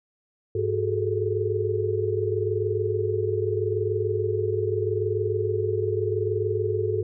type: tone cluster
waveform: sine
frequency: 102 / 371.9 / 418.2 / 439 Hz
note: G#2 / F#4 / G#4 / A4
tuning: -31 / +9 / +12 / -4 cents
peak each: -28 dBFS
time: 0.55-7.03 s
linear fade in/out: 5 ms
effects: none